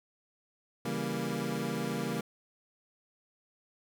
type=chord; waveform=25% pulse; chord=C# diminished seventh; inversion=none; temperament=equal; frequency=138.59 / 164.81 / 196 / 233.1 Hz; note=C#3 / E3 / G3 / Bb3; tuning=0 / 0 / 0 / 0 cents; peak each=-35 / -35 / -34 / -32 dBFS; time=0.85-2.21 s; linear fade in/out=5 ms; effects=none